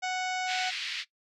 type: harmonic tone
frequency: 740 Hz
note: F#5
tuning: in tune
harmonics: 1 / 2 / 3 / 4 / 5 / 6 / 7 / 8 / 9 / 10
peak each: -31 / -37 / -36 / -43 / -44 / -47 / -44 / -46 / -51 / -49 dBFS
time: 0.02-0.71 s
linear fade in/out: 20 ms
type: band-pass noise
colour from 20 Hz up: pink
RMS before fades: -35 dBFS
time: 0.46-1.05 s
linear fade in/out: 50 ms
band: 2100 to 4500 Hz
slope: 24 dB/octave
effects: noise-tail reverb RT60 0.1 s tail -18 dB re dry